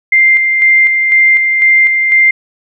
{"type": "tone with tremolo", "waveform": "sine", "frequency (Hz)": 2096, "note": "C7", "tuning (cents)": 2, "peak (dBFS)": -4, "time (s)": [0.12, 2.31], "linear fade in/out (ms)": 5, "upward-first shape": "square", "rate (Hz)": 2, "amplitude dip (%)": 40, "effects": []}